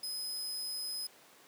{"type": "tone", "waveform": "sawtooth", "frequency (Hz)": 5050, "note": "D#8", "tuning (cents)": 25, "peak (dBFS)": -34, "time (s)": [0.03, 1.07], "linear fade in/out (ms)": 5, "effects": ["pink hiss -59 dBFS RMS until 1.47 s", "high-pass 300 Hz 12 dB/octave"]}